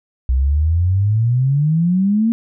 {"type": "exponential sweep", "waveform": "sine", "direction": "up", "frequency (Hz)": [62, 233.1], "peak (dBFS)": -12, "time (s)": [0.29, 2.32], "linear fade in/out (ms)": 0, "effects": []}